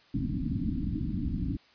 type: low-pass noise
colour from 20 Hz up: white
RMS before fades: -31 dBFS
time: 0.14-1.57 s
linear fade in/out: 5 ms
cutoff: 300 Hz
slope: 96 dB/octave
effects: white hiss -60 dBFS RMS until 1.74 s + resampled to 11025 Hz